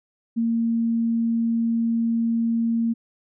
sine tone, 230 Hz, A#3, 23 cents flat, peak -19 dBFS, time 0.36-2.94 s, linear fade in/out 20 ms, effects none

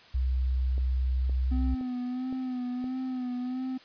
sine tone, 64 Hz, C2, 38 cents flat, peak -24 dBFS, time 0.14-1.75 s, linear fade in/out 10 ms
click train, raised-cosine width 2 ms, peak -31 dBFS, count 5, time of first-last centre 0.78-2.842 s, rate 1.94 Hz
triangle tone with vibrato, 253.2 Hz, B3, 43 cents sharp, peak -28 dBFS, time 1.51-3.78 s, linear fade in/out 10 ms, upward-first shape sine, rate 1.5 Hz, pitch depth 43 cents each way
effects white hiss -54 dBFS RMS until 3.84 s + resampled to 11025 Hz

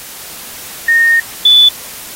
sine tone pair in turn, 1842 / 3477 Hz, A#6 / A7, -21 / -21 cents, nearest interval major seventh, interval 1100 cents, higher second, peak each -6 / -3 dBFS, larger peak second, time 0.88-1.2 / 1.45-1.69 s, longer first, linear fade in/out 5 ms, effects white hiss -29 dBFS RMS until 2.15 s + AAC 48 kbps

